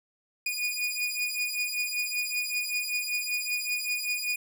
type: beating tone pair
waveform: sawtooth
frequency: 2454 / 2459.2 Hz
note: D#7 / D#7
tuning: -25 / -21 cents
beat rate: 5.2 Hz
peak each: -28 dBFS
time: 0.46-4.36 s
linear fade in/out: 5 ms
effects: none